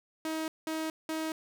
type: tone bursts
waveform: sawtooth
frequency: 317.3 Hz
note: D#4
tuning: 34 cents sharp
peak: -28 dBFS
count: 3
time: 0.25-1.32 s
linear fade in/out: 2 ms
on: 230 ms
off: 190 ms
effects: none